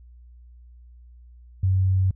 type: tone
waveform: sine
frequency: 94.4 Hz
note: F#2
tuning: 35 cents sharp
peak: -17 dBFS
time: 1.63-2.11 s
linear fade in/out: 5 ms
effects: added 60 Hz sine -45 dBFS peak until 2.15 s